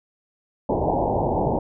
white low-pass noise, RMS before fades -22 dBFS, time 0.69-1.59 s, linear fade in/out 5 ms, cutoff 920 Hz, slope 96 dB/octave, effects none

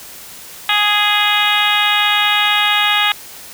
harmonic tone, 415.3 Hz, G#4, in tune, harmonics 2 / 3 / 4 / 5 / 6 / 7 / 8 / 9, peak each -20 / -20 / -20 / -20 / -20 / -20 / -20 / -20 dBFS, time 0.69-3.12 s, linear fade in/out 2 ms, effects white hiss -35 dBFS RMS until 3.53 s

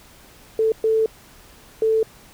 sine tone bursts at uneven times, 442.3 Hz, A4, 9 cents sharp, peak -15 dBFS, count 3, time 0.59-0.72 / 0.84-1.06 / 1.82-2.03 s, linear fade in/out 2 ms, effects pink hiss -48 dBFS RMS until 2.33 s

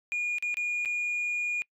sine tone with dropouts, 2435 Hz, D#7, 38 cents flat, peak -25 dBFS, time 0.12-1.62 s, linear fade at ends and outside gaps 0 ms, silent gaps 0.384-0.425 / 0.543-0.57 / 0.85-0.857 s, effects noise-tail reverb RT60 0.1 s tail -26 dB re dry + tanh soft clip ceiling -26 dBFS

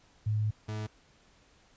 sine / 40% pulse tone pair in turn, 106.9 / 107.35 Hz, A2 / A2, -49 / -42 cents, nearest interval unison, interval 7 cents, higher second, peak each -26 / -33 dBFS, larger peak first, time 0.26-0.51 / 0.68-0.87 s, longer first, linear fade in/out 10 ms, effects pink hiss -63 dBFS RMS until 1.76 s + resampled to 16000 Hz

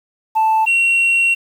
sine tone pair in turn, 880 / 2736 Hz, A5 / F7, 0 / -36 cents, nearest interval octave + minor sixth, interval 1964 cents, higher second, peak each -9 dBFS, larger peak neither, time 0.35-0.66 / 0.66-1.35 s, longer second, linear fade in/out 20 ms, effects tanh soft clip ceiling -10 dBFS + 7-bit

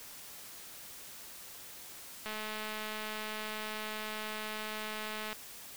click train, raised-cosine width 0.3 ms, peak -24 dBFS, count 661, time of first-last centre 2.26-5.33 s, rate 215 Hz, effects white hiss -49 dBFS RMS until 5.76 s

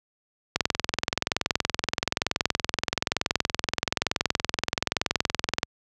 click train, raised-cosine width 0.2 ms, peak -4 dBFS, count 108, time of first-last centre 0.56-5.631 s, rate 21.1 Hz, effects high-pass 60 Hz 12 dB/octave

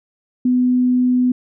sine tone, 250.2 Hz, B3, 23 cents sharp, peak -12 dBFS, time 0.45-1.32 s, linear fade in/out 5 ms, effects none

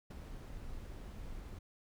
brown noise with ADSR envelope, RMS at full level -42 dBFS, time 0.1-1.59 s, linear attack 9 ms, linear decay 28 ms, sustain -4 dB, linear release 7 ms, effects none

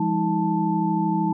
sine tone cluster, 169.8 / 202.7 / 318.4 / 880 Hz, F3 / G#3 / D#4 / A5, -48 / -42 / +40 / 0 cents, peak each -25 dBFS, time 0-1.33 s, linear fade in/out 5 ms, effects none

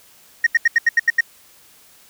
sine tone bursts, 1864.7 Hz, A#6, in tune, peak -7 dBFS, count 8, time 0.44-1.208 s, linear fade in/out 5 ms, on 26 ms, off 80 ms, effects tanh soft clip ceiling -9 dBFS + white hiss -50 dBFS RMS until 2.09 s

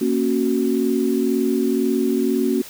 sine chord, F# major, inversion first, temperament equal with one note detuned, 233.1 / 275.1 / 370 Hz, A#3 / C#4 / F#4, 0 / -13 / 0 cents, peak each -21 dBFS, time 0.01-2.62 s, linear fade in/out 5 ms, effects white hiss -39 dBFS RMS until 2.69 s

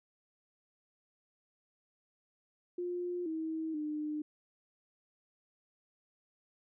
sine tone with pitch steps, 354.2 / 319.7 / 302.2 Hz, F4 / D#4 / D4, +24 / +47 / +50 cents, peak -34 dBFS, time 2.78-4.22 s, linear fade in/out 5 ms, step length 480 ms, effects none

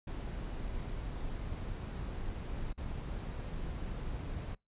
brown noise with dropouts, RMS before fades -39 dBFS, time 0.07-4.55 s, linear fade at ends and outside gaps 5 ms, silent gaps 2.729-2.777 s, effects noise-tail reverb RT60 0.2 s tail -25 dB re dry + resampled to 8000 Hz

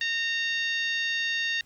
harmonic tone, 920 Hz, A#5, 23 cents flat, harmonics 2 / 3 / 4 / 5 / 6 / 7, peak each -28 / -32 / -32 / -39 / -45 / -46 dBFS, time 0.01-1.61 s, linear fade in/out 2 ms, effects pink hiss -61 dBFS RMS until 1.65 s

